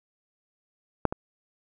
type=clicks; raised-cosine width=1 ms; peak=-6 / -16 dBFS; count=2; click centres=1.053 / 1.125 s; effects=none